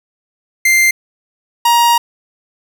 45% pulse tone pair in turn, 2093 / 944 Hz, C7 / A#5, 0 / +22 cents, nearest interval octave + major second, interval 1378 cents, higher first, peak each -8 dBFS, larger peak neither, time 0.65-0.91 / 1.65-1.98 s, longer second, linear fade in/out 5 ms, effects none

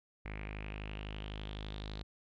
sawtooth tone with low-pass filter sweep, 51.91 Hz, G#1, in tune, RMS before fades -43 dBFS, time 0.25-2.03 s, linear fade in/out 5 ms, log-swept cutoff 2200 to 4000 Hz, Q 5.7, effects none

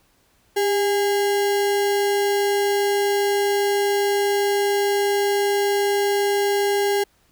sine tone with sample-and-hold, 401.2 Hz, G4, 40 cents sharp, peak -17 dBFS, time 0.56-7.04 s, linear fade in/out 10 ms, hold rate 1225 Hz, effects pink hiss -61 dBFS RMS until 7.31 s

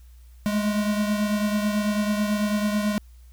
square beating tone pair, 207.7 / 216.8 Hz, G#3 / A3, 0 / -25 cents, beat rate 9.1 Hz, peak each -23 / -30 dBFS, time 0.46-2.98 s, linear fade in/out 0 ms, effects added 60 Hz sine -45 dBFS peak until 3.32 s + white hiss -63 dBFS RMS until 3.32 s

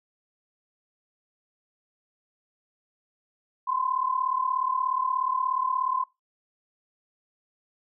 sine tone pair together, 1015.2 / 1052 Hz, B5 / C6, +47 / +9 cents, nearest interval minor second, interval 62 cents, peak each -27 dBFS, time 3.67-6.04 s, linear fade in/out 10 ms, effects noise-tail reverb RT60 0.2 s tail -20 dB re dry

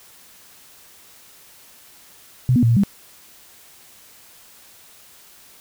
sine tone with pitch steps, 126.6 / 243.9 / 115.8 / 117.3 / 199.3 Hz, B2 / B3 / A#2 / A#2 / G3, +43 / -21 / -11 / +11 / +29 cents, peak -12 dBFS, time 2.49-2.835 s, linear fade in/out 0 ms, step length 69 ms, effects white hiss -48 dBFS RMS until 5.6 s

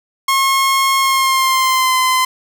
sawtooth tone with pitch glide, 1080 to 1029.4 Hz, C#6 to C6, -45 to -29 cents, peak -8 dBFS, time 0.28-2.25 s, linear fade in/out 5 ms, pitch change -84 cents, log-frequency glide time 1-1.96 s, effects none

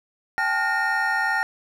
triangle tone cluster, 781 / 863 / 1422 / 1837 Hz, G5 / A5 / F6 / A#6, -7 / -34 / +31 / -26 cents, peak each -26 / -26 / -24 / -22 dBFS, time 0.38-1.43 s, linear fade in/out 0 ms, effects none

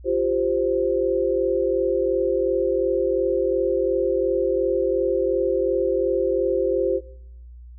sine chord, F suspended second, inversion none, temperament equal, 349.2 / 392 / 523.3 Hz, F4 / G4 / C5, 0 / 0 / 0 cents, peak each -24 / -23 / -22 dBFS, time 0.04-7.01 s, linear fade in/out 50 ms, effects noise-tail reverb RT60 0.8 s tail -20 dB re dry + added 60 Hz sine -39 dBFS peak until 7.78 s

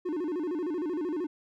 triangle tone with vibrato, 329.6 Hz, E4, in tune, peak -27 dBFS, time 0.05-1.27 s, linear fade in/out 10 ms, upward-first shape square, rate 13 Hz, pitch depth 160 cents each way, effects none

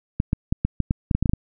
clicks, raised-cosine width 5 ms, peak -7 dBFS, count 12, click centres 0.201 / 0.331 / 0.525 / 0.65 / 0.803 / 0.909 / 1.112 / 1.15 / 1.226 / 1.258 / 1.295 / 1.335 s, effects none

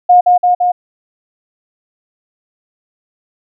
sine tone with echo, 717 Hz, F5, 45 cents sharp, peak -3 dBFS, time 0.09-0.21 s, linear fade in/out 10 ms, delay 170 ms, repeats 3, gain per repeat -2 dB, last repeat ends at 0.72 s, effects none

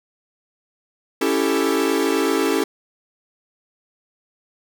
45% pulse chord, A dominant seventh, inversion first, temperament equal, 277.2 / 329.6 / 392 / 440 Hz, C#4 / E4 / G4 / A4, 0 / 0 / 0 / 0 cents, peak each -23 dBFS, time 1.21-2.64 s, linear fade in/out 5 ms, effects none

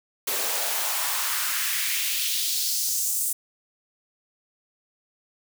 white noise with high-pass filter sweep, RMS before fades -26 dBFS, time 0.27-3.33 s, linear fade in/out 5 ms, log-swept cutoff 410 to 8900 Hz, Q 1.8, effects none

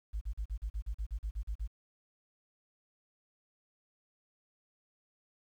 sine tone bursts, 52.5 Hz, G#1, 19 cents sharp, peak -32 dBFS, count 13, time 0.13-1.676 s, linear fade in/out 20 ms, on 82 ms, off 40 ms, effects tanh soft clip ceiling -28 dBFS + 11-bit

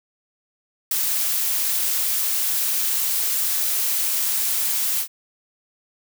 blue noise with ADSR envelope, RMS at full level -20 dBFS, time 0.91-5.08 s, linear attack 4 ms, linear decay 3 ms, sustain -2 dB, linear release 86 ms, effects none

